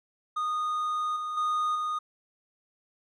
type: tone with level steps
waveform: triangle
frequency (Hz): 1233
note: D#6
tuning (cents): -16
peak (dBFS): -25 / -29 / -23 / -26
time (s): 0.36-1.99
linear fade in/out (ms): 10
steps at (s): 1.16 / 1.37 / 1.75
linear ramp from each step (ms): 5
effects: resampled to 24000 Hz